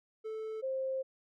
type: tone pair in turn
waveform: triangle / sine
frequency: 438.3 / 528.4 Hz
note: A4 / C5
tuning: -7 / +17 cents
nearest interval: minor third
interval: 324 cents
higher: second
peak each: -35 / -32 dBFS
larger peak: second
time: 0.24-0.62 / 0.62-1.03 s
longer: second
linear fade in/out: 20 ms
effects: none